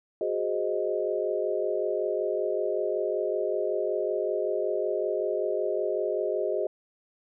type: chord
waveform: sine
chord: Ab dominant seventh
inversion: third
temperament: equal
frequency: 370 / 415.3 / 523.3 / 622.3 Hz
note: Gb4 / Ab4 / C5 / Eb5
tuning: 0 / 0 / 0 / 0 cents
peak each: -31 / -30 / -33 / -30 dBFS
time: 0.21-6.67 s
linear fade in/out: 2 ms
effects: none